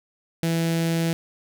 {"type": "tone with notch filter", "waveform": "sawtooth", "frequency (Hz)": 165.6, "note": "E3", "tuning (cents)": 8, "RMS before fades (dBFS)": -23, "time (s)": [0.43, 1.13], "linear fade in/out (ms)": 0, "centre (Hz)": 1100, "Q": 1.3, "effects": []}